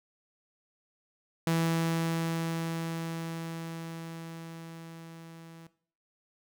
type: tone with level ramp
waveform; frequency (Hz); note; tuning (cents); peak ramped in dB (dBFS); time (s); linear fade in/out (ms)
sawtooth; 164.81; E3; 0; -21 to -44; 1.47-5.67; 2
effects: noise-tail reverb RT60 0.5 s tail -17 dB re dry